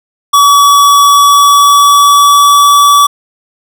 square tone with pitch glide, 1139 to 1148.2 Hz, C#6 to D6, +47 to -39 cents, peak -3 dBFS, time 0.33-3.07 s, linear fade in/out 10 ms, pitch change +14 cents, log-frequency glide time 1.05-2.8 s, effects none

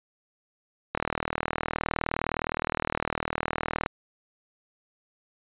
click train, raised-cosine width 0.5 ms, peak -11 dBFS, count 116, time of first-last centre 0.95-3.861 s, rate 39.5 Hz, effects resampled to 8000 Hz

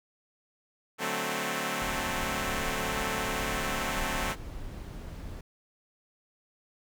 5% pulse chord, D dominant seventh, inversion none, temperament equal, 146.83 / 185 / 220 / 261.6 Hz, D3 / F#3 / A3 / C4, 0 / 0 / 0 / 0 cents, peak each -27 / -25 / -23 / -23 dBFS, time 0.98-4.36 s, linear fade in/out 50 ms
brown noise, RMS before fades -39 dBFS, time 1.8-5.41 s, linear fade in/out 5 ms
effects none

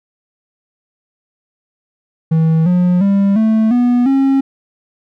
triangle tone with pitch steps, 161.1 / 178.75 / 198.34 / 220.1 / 244.2 / 270.9 Hz, E3 / F3 / G3 / A3 / B3 / C#4, -39 / +41 / +21 / +1 / -19 / -40 cents, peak -7 dBFS, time 2.31-4.41 s, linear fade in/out 10 ms, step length 350 ms, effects none

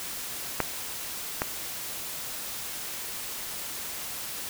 clicks, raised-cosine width 0.5 ms, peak -8 / -10 dBFS, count 2, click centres 0.603 / 1.419 s, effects white hiss -36 dBFS RMS until 4.49 s

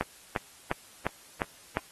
click train, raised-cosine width 0.5 ms, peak -12 dBFS, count 6, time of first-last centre 0.01-1.771 s, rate 2.84 Hz, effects white hiss -54 dBFS RMS until 1.91 s + AAC 32 kbps

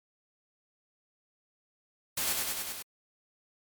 white noise with echo, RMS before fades -31 dBFS, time 2.17-2.33 s, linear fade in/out 5 ms, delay 99 ms, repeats 5, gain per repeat -2 dB, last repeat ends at 2.825 s, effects MP3 96 kbps

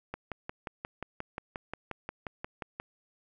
click train, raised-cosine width 0.5 ms, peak -21 dBFS, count 16, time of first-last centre 0.14-2.8 s, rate 5.64 Hz, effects none

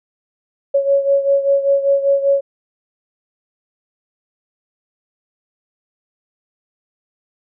sine beating tone pair, 554.4 / 559.5 Hz, C#5 / C#5, 0 / +16 cents, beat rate 5.1 Hz, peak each -13 / -18 dBFS, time 0.74-2.41 s, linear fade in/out 10 ms, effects none

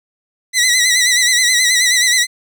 15% pulse tone with vibrato, 1975.5 Hz, B6, in tune, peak -4 dBFS, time 0.53-2.27 s, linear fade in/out 50 ms, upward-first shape sine, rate 9.4 Hz, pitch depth 69 cents each way, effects none

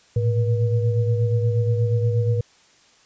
sine tone cluster, 109.8 / 118.2 / 479.4 Hz, A2 / A#2 / A#4, -3 / +24 / +48 cents, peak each -18 / -27 / -26 dBFS, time 0.16-2.41 s, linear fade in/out 5 ms, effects white hiss -55 dBFS RMS until 3.05 s + resampled to 16000 Hz

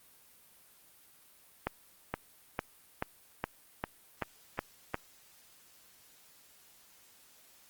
accelerating click train, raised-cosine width 0.5 ms, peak -16 dBFS, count 9, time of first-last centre 1.67-4.944 s, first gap 470 ms, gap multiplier 0.96, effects white hiss -61 dBFS RMS until 7.69 s + Opus 32 kbps

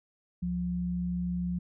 sine tone pair together, 70.28 / 177.1 Hz, C#2 / F3, +24 / +24 cents, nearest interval octave + major third, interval 1600 cents, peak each -38 / -29 dBFS, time 0.42-1.59 s, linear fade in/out 10 ms, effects none

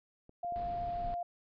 clicks, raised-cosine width 2 ms, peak -41 / -42 / -38 / -40 dBFS, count 4, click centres 0.294 / 0.447 / 0.523 / 0.633 s
sine tone, 698.5 Hz, F5, in tune, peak -34 dBFS, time 0.43-1.23 s, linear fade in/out 5 ms
brown noise, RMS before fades -44 dBFS, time 0.56-1.14 s, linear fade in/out 0 ms
effects resampled to 11025 Hz

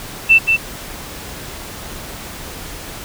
sine tone with echo, 2669 Hz, E7, 21 cents sharp, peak -5 dBFS, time 0.29-0.39 s, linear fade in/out 20 ms, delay 180 ms, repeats 1, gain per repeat -5 dB, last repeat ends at 0.57 s, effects pink hiss -31 dBFS RMS until 3.04 s

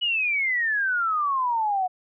sine exponential sweep, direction down, 2960 to 723 Hz, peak -21 dBFS, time 0.01-1.88 s, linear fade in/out 20 ms, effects none

